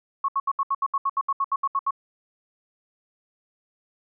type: tone bursts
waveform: sine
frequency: 1100 Hz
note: C#6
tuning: 14 cents flat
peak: -20 dBFS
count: 15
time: 0.24-1.908 s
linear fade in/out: 5 ms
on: 44 ms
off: 72 ms
effects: none